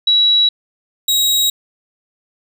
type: tone pair in turn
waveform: sine / sawtooth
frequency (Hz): 3900 / 3820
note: B7 / A#7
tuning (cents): -23 / +42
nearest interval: unison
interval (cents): 35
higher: first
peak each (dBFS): -9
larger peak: neither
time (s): 0.07-0.49 / 1.08-1.5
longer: neither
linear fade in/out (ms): 5
effects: none